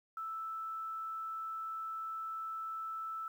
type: tone with quantisation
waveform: sine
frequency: 1318.5 Hz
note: E6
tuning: in tune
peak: -38 dBFS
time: 0.17-3.28 s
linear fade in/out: 2 ms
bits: 11
effects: none